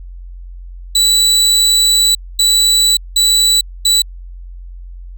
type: tone bursts at uneven times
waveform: 30% pulse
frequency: 3951 Hz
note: B7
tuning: in tune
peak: -6 dBFS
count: 4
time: 0.95-2.15 / 2.39-2.97 / 3.16-3.61 / 3.85-4.02 s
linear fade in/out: 5 ms
effects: added 44 Hz sine -28 dBFS peak until 5.17 s